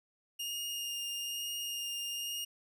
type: tone with vibrato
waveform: sawtooth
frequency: 2832 Hz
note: F7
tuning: 23 cents sharp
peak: -33 dBFS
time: 0.39-2.45 s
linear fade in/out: 10 ms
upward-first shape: sine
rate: 1.1 Hz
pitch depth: 11 cents each way
effects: none

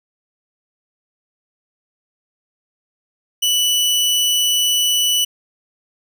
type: tone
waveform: sawtooth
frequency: 2966 Hz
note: F#7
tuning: 4 cents sharp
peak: -11 dBFS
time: 3.42-5.25 s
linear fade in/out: 10 ms
effects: none

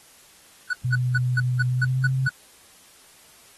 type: tone bursts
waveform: triangle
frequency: 1480 Hz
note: F#6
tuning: in tune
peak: -18 dBFS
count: 8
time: 0.7-2.294 s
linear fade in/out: 5 ms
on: 33 ms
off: 190 ms
type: tone with pitch glide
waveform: sine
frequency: 125 to 131.52 Hz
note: B2 to C3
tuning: +21 to +9 cents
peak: -20 dBFS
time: 0.84-2.28 s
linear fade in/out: 10 ms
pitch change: +88 cents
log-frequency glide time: 1.68-2.07 s
effects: white hiss -52 dBFS RMS until 3.57 s + AAC 32 kbps

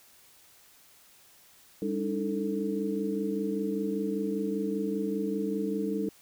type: tone cluster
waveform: sine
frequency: 200.1 / 290 / 315.1 / 443.6 Hz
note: G3 / D4 / D#4 / A4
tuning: +36 / -22 / +22 / +14 cents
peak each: -32 / -35 / -34 / -33 dBFS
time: 1.82-6.09 s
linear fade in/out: 2 ms
effects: white hiss -58 dBFS RMS until 6.21 s

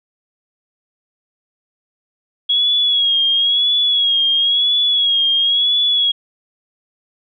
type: tone with vibrato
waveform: sine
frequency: 3322 Hz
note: G#7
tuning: in tune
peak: -12 dBFS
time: 2.49-6.12 s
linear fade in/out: 10 ms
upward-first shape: sine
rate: 0.98 Hz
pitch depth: 56 cents each way
effects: none

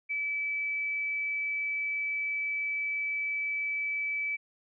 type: tone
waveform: sine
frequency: 2303 Hz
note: D7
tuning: 34 cents flat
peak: -29 dBFS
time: 0.09-4.37 s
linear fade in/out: 20 ms
effects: none

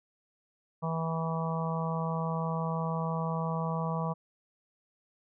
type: harmonic tone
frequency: 163.1 Hz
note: E3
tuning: 18 cents flat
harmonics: 1 / 3 / 4 / 5 / 6 / 7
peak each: -31 / -39 / -39 / -41 / -38 / -39 dBFS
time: 0.82-4.14 s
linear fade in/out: 20 ms
effects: none

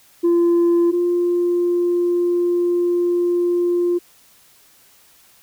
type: tone pair in turn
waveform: sine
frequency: 343.2 / 350.2 Hz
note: F4 / F4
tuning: -30 / +5 cents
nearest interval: unison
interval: 35 cents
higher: second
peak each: -10 / -14 dBFS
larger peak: first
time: 0.23-0.92 / 0.92-3.99 s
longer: second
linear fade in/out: 20 ms
effects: tanh soft clip ceiling -11 dBFS + white hiss -52 dBFS RMS until 5.42 s

